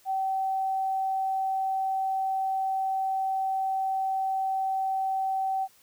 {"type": "tone", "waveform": "sine", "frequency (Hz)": 768, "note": "G5", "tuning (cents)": -36, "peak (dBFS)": -25, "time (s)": [0.05, 5.68], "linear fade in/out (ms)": 50, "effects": ["white hiss -60 dBFS RMS until 5.82 s"]}